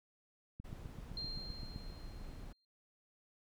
click train, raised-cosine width 5 ms, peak -34 dBFS, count 10, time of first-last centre 0.6-1.761 s, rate 7.75 Hz
brown noise, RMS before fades -48 dBFS, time 0.64-2.53 s, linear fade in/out 10 ms
sine tone with exponential decay, 4186 Hz, C8, in tune, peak -39 dBFS, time 1.17-2.65 s, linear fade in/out 2 ms, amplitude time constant 320 ms
effects none

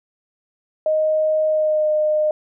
sine tone with pitch glide, 622.3 to 611.3 Hz, D#5 to D#5, 0 to -31 cents, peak -15 dBFS, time 0.86-2.31 s, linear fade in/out 2 ms, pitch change -31 cents, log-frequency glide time 1.47-1.9 s, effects none

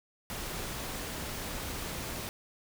pink noise, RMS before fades -38 dBFS, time 0.3-2.29 s, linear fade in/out 0 ms, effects none

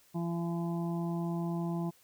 harmonic tone, 169.7 Hz, F3, 49 cents flat, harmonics 1 / 2 / 4 / 5 / 6, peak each -32 / -38 / -44 / -46 / -48 dBFS, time 0.14-1.91 s, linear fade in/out 20 ms, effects white hiss -64 dBFS RMS until 2.03 s

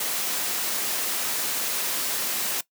white noise, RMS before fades -27 dBFS, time 0-2.61 s, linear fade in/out 5 ms, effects noise-tail reverb RT60 0.1 s tail -19 dB re dry + high-pass 200 Hz 12 dB/octave

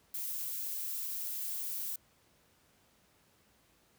violet noise, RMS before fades -38 dBFS, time 0.14-1.96 s, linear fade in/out 5 ms, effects pink hiss -68 dBFS RMS until 3.98 s + high-pass 60 Hz 12 dB/octave

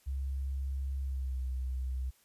sine tone with pitch glide, 67.6 to 64.32 Hz, C#2 to C2, -43 to -29 cents, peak -32 dBFS, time 0.06-2.11 s, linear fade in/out 20 ms, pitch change -86 cents, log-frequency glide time 1.02-1.39 s, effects white hiss -67 dBFS RMS until 2.24 s + resampled to 32000 Hz

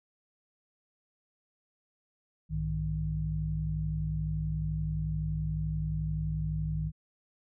sine tone cluster, 61.6 / 103.8 / 155.4 Hz, B1 / G#2 / D#3, -4 / 0 / -2 cents, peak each -34 / -39 / -31 dBFS, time 2.49-6.92 s, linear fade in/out 50 ms, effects none

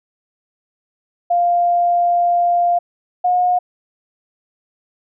sine tone pair in turn, 698.5 / 720.2 Hz, F5 / F#5, 0 / -47 cents, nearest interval minor second, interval 53 cents, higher second, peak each -12 dBFS, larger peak neither, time 1.3-2.79 / 3.24-3.59 s, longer first, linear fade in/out 10 ms, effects none

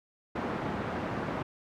pink band-pass noise, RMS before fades -34 dBFS, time 0.35-1.43 s, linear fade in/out 10 ms, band 130 to 1400 Hz, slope 12 dB/octave, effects none

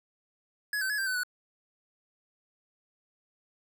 square tone with pitch steps, 1684 / 1540 / 1692 / 1577 / 1510 / 1475 Hz, G#6 / G6 / G#6 / G6 / F#6 / F#6, +24 / -31 / +32 / +10 / +35 / -6 cents, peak -29 dBFS, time 0.73-1.234 s, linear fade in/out 2 ms, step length 84 ms, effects none

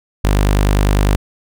sawtooth tone, 50 Hz, G1, 35 cents sharp, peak -7 dBFS, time 0.24-1.16 s, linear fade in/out 5 ms, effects none

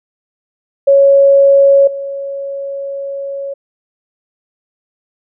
sine tone with level steps, 554.4 Hz, C#5, in tune, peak -4 / -19 dBFS, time 0.87-3.54 s, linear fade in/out 10 ms, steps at 1.87 s, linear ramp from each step 5 ms, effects none

